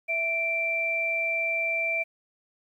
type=tone pair together; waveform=sine; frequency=659.2 / 2349 Hz; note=E5 / D7; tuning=0 / 0 cents; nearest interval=octave + minor seventh; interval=2200 cents; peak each=-32 / -25 dBFS; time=0.08-2.04 s; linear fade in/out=20 ms; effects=10-bit